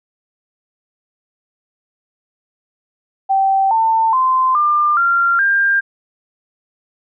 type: tone with pitch steps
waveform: sine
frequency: 776 / 896.6 / 1035.8 / 1196.8 / 1382.7 / 1597.5 Hz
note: G5 / A5 / C6 / D6 / F6 / G6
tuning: -18 / +32 / -18 / +32 / -18 / +32 cents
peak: -11 dBFS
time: 3.29-5.81 s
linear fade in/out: 20 ms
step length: 420 ms
effects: none